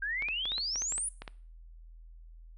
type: exponential sweep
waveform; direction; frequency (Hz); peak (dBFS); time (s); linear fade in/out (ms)
sine; up; 1568 to 10000; -31; 0.02-1.09; 5
type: clicks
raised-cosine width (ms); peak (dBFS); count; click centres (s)
0.3; -25; 11; 0.223 / 0.286 / 0.455 / 0.519 / 0.581 / 0.758 / 0.82 / 0.923 / 0.98 / 1.22 / 1.278
effects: noise-tail reverb RT60 0.5 s tail -21 dB re dry + added 41 Hz sine -48 dBFS peak until 2.57 s